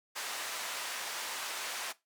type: band-pass noise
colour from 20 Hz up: pink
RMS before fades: -39 dBFS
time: 0.15-1.93 s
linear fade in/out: 20 ms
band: 880 to 11000 Hz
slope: 12 dB/octave
effects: noise-tail reverb RT60 0.2 s tail -18 dB re dry